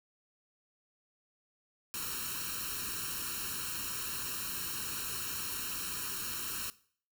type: noise with comb filter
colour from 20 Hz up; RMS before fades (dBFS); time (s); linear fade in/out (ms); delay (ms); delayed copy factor
white; -38; 1.94-6.7; 0; 0.72; +0.95
effects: noise-tail reverb RT60 0.5 s tail -19 dB re dry